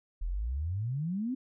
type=exponential sweep; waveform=sine; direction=up; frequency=37.85 to 269.8 Hz; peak=-30 dBFS; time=0.21-1.35 s; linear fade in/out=10 ms; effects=none